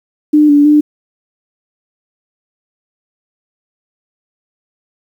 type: tone with pitch steps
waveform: sine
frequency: 300.3 / 289.8 / 298.3 Hz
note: D4 / D4 / D4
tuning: +39 / -23 / +27 cents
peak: -4 dBFS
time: 0.33-0.81 s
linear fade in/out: 10 ms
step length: 160 ms
effects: 7-bit